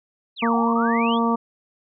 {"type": "exponential two-way sweep", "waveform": "sine", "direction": "down then up", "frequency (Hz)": [4337, 707, 3592], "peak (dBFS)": -27, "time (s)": [0.36, 1.19], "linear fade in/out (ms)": 50, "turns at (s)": 0.55}
{"type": "harmonic tone", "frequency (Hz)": 231.5, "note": "A#3", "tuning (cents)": -12, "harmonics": [1, 2, 3, 4, 5], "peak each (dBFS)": [-20, -26, -29, -25, -25], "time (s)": [0.42, 1.36], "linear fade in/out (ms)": 10}
{"effects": []}